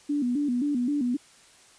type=tone with vibrato; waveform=sine; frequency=266.6 Hz; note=C4; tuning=33 cents sharp; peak=-23 dBFS; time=0.09-1.17 s; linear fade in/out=10 ms; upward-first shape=square; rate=3.8 Hz; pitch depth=150 cents each way; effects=white hiss -55 dBFS RMS until 1.78 s + resampled to 22050 Hz